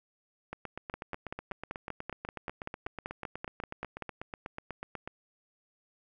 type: two click trains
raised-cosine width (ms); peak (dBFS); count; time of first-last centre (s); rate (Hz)
0.5; -21 / -23; 17 / 38; 0.94-4.023 / 0.53-5.075; 5.19 / 8.14
effects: none